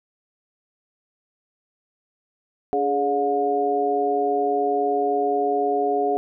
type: harmonic tone with a mistuned harmonic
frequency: 143.6 Hz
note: D3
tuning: 39 cents flat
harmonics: 2 / 3 / 4 / 5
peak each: -29 / -22 / -32 / -22 dBFS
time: 2.73-6.17 s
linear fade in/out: 0 ms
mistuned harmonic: 3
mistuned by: -57 cents
effects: none